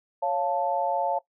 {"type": "chord", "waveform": "sine", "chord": "Db augmented", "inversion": "none", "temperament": "equal", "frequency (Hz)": [554.4, 698.5, 880], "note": ["Db5", "F5", "A5"], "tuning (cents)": [0, 0, 0], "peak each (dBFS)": [-28, -28, -27], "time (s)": [0.22, 1.19], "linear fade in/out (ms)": 10, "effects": ["noise-tail reverb RT60 0.1 s tail -17 dB re dry"]}